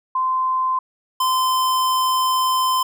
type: tone pair in turn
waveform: sine / square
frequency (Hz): 1035 / 1031.2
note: C6 / C6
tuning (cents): -19 / -26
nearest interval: unison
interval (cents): 7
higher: first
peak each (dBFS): -17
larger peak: neither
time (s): 0.15-0.79 / 1.2-2.83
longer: second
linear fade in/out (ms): 5
effects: none